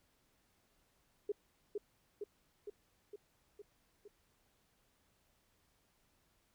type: tone with echo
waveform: sine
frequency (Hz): 412.2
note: G#4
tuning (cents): -13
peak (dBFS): -33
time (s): 1.29-1.32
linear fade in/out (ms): 5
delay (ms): 460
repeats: 6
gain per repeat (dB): -3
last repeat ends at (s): 4.08
effects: pink hiss -75 dBFS RMS until 6.54 s